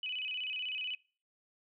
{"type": "tone with vibrato", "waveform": "sine", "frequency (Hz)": 2747, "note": "F7", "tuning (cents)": -29, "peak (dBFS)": -35, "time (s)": [0.03, 0.95], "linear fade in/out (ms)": 2, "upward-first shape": "square", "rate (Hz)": 16, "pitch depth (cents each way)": 140, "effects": ["noise-tail reverb RT60 0.4 s tail -24 dB re dry"]}